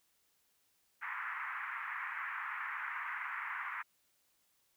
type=band-pass noise; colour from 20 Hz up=white; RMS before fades=-41 dBFS; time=1.01-3.83 s; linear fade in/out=20 ms; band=970 to 2100 Hz; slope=48 dB/octave; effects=white hiss -75 dBFS RMS until 4.76 s